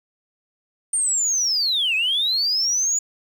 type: linear two-way sweep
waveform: sine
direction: down then up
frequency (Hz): 8940 to 2489 to 6950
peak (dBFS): -17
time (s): 0.93-2.99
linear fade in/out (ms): 5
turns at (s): 1.95
effects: tanh soft clip ceiling -14 dBFS + 8-bit